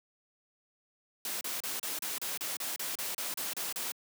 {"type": "noise bursts", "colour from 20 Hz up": "white", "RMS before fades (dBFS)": -36, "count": 14, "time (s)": [1.25, 3.919], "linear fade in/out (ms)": 2, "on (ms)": 160, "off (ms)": 33, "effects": ["high-pass 200 Hz 12 dB/octave"]}